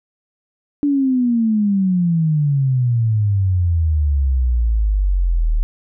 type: exponential sweep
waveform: sine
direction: down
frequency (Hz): 292.4 to 37.52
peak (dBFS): -13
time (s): 0.83-5.63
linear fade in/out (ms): 0
effects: none

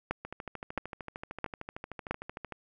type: two click trains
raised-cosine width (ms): 0.5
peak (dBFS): -15 / -24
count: 4 / 31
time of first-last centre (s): 0.11-2.11 / 0.25-2.523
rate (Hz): 1.5 / 13.2
effects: none

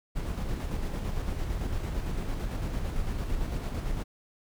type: noise with tremolo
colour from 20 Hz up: brown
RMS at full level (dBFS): -30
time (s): 0.15-4.04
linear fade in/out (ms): 20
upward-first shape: square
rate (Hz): 8.9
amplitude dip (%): 30
effects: none

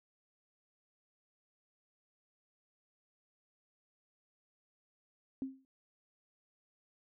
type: tone with exponential decay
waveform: sine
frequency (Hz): 265.8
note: C4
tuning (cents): +27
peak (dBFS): -32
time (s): 5.42-5.65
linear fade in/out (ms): 1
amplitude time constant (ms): 49
effects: none

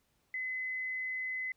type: tone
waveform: sine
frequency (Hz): 2030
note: B6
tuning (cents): +47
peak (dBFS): -34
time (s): 0.34-1.52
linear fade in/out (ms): 2
effects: pink hiss -75 dBFS RMS until 1.56 s

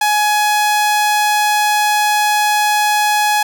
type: tone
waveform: sawtooth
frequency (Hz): 840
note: G#5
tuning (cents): +19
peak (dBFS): -8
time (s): 0.01-3.43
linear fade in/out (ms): 5
effects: none

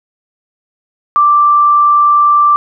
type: tone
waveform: sine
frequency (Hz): 1175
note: D6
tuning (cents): +1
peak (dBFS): -5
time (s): 1.16-2.56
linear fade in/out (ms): 0
effects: none

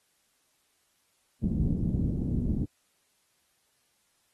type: low-pass noise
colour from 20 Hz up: white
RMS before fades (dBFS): -28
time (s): 1.42-2.66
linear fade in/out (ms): 20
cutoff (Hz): 240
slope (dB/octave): 24
effects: white hiss -71 dBFS RMS until 4.33 s + AAC 32 kbps

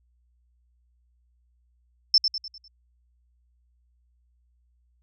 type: tone with echo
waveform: sine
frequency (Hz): 5300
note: E8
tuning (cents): +9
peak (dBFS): -13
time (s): 2.14-2.18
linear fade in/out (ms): 2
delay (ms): 100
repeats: 5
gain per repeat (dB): -7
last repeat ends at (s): 2.68
effects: added 60 Hz sine -63 dBFS peak until 5.02 s

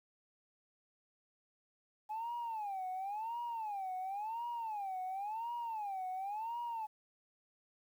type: tone with vibrato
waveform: sine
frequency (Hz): 840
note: G#5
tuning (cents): +19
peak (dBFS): -36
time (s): 2.09-6.87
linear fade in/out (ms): 20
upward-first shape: sine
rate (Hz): 0.94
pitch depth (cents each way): 220
effects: tanh soft clip ceiling -35 dBFS + 11-bit

